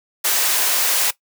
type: high-pass noise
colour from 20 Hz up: white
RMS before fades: -18 dBFS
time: 0.24-1.11 s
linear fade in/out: 10 ms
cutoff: 510 Hz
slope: 12 dB/octave
effects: noise-tail reverb RT60 0.1 s tail -17 dB re dry